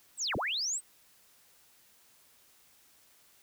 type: linear two-way sweep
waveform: sine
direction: down then up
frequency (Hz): 8460 to 34.65 to 8460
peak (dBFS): -30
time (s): 0.17-0.81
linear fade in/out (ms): 50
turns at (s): 0.36
effects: white hiss -63 dBFS RMS until 3.42 s